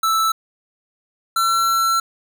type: tone pair in turn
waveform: square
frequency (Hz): 1318.5 / 1350.1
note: E6 / E6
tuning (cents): 0 / +41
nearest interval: unison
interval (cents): 41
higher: second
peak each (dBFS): -16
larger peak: neither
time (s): 0.03-0.32 / 1.36-2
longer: second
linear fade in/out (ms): 5
effects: none